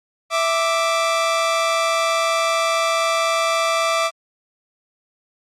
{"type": "tone pair together", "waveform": "sawtooth", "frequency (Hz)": [659.3, 1174.7], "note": ["E5", "D6"], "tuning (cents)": [0, 0], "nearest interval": "minor seventh", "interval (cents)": 1000, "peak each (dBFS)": -16, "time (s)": [0.3, 4.11], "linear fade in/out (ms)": 50, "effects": ["low-pass 8000 Hz 12 dB/octave", "Opus 48 kbps"]}